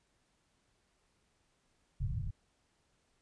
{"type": "low-pass noise", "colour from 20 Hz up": "white", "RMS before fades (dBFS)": -36, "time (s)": [2, 2.31], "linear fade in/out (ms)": 10, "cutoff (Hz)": 140, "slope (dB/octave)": 48, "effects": ["pink hiss -75 dBFS RMS until 3.21 s", "resampled to 22050 Hz"]}